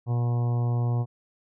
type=harmonic tone; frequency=120 Hz; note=B2; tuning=49 cents flat; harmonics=1 / 2 / 3 / 4 / 5 / 6 / 7 / 8 / 9; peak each=-22 / -38 / -40 / -41 / -46 / -41 / -46 / -46 / -48 dBFS; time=0.06-1.06 s; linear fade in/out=50 ms; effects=none